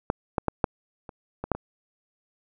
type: clicks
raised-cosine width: 1 ms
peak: -8 / -9 / -9 / -6 / -25 / -17 / -7 / -19 dBFS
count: 8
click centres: 0.101 / 0.382 / 0.483 / 0.642 / 1.092 / 1.44 / 1.517 / 1.55 s
effects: none